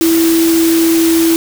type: tone in noise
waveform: sine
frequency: 329.6 Hz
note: E4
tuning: in tune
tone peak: -8 dBFS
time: 0.01-1.36 s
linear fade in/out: 0 ms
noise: white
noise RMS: -19 dBFS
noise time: 0.01-1.36 s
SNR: +8 dB
effects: none